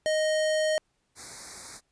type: tone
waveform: square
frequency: 622 Hz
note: D#5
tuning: 1 cent flat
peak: -24 dBFS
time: 0.06-0.78 s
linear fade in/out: 0 ms
type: band-stop noise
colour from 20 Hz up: white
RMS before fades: -41 dBFS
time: 1.15-1.81 s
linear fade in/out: 50 ms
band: 2300 to 3800 Hz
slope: 96 dB/octave
effects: pink hiss -74 dBFS RMS until 1.91 s + resampled to 22050 Hz